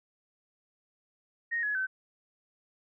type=tone with pitch steps; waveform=sine; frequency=1863 / 1688.8 / 1530.8 Hz; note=A#6 / G#6 / G6; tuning=-2 / +29 / -42 cents; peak=-28 dBFS; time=1.51-1.87 s; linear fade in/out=20 ms; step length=120 ms; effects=none